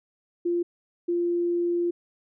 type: tone pair in turn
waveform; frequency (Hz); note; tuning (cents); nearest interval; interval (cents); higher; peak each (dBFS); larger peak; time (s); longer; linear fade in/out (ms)
sine; 346.6 / 346.6; F4 / F4; -13 / -13; unison; 0; neither; -22; neither; 0.45-0.63 / 1.08-1.91; second; 10
effects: none